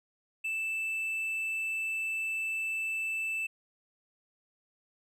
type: tone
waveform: triangle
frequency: 2643 Hz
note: E7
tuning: 4 cents sharp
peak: -29 dBFS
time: 0.44-3.47 s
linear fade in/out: 10 ms
effects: none